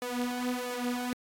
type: tone with flanger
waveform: sawtooth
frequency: 246.9 Hz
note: B3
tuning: in tune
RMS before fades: -33 dBFS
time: 0.02-1.13 s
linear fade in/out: 0 ms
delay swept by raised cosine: 1.7 to 5.4 ms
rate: 1.5 Hz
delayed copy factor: +0.8
effects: AAC 64 kbps